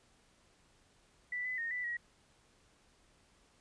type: tone with pitch steps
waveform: sine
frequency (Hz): 1974 / 2008 / 1849 / 1981 / 1907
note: B6 / B6 / A#6 / B6 / A#6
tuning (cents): -1 / +28 / -15 / +5 / +39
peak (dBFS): -35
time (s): 1.32-1.97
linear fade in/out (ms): 5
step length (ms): 130
effects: pink hiss -68 dBFS RMS until 3.6 s + resampled to 22050 Hz